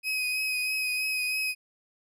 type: tone with vibrato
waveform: 35% pulse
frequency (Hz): 2521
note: D#7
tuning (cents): +22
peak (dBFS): -25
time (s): 0.03-1.55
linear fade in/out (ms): 50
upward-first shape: triangle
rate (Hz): 3.1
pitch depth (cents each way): 25
effects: none